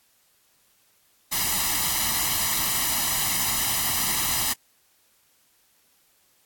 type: noise with comb filter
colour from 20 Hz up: white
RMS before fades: -24 dBFS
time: 1.31-4.54 s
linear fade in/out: 20 ms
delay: 1 ms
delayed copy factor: +0.7
effects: white hiss -63 dBFS RMS until 6.45 s + AAC 64 kbps